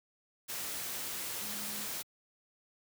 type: tone in noise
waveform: sine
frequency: 207.7 Hz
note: G#3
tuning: in tune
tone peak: -49 dBFS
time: 1.41-1.87 s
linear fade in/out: 20 ms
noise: white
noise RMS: -39 dBFS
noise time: 0.48-2.03 s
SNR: -13 dB
effects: high-pass 80 Hz 12 dB/octave